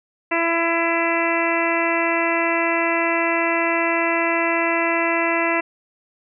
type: harmonic tone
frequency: 334.8 Hz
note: E4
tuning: 27 cents sharp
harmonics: 1 / 2 / 3 / 4 / 5 / 6 / 7 / 8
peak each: -24 / -24 / -25 / -29 / -29 / -24 / -28 / -27 dBFS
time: 0.31-5.61 s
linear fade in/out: 10 ms
effects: none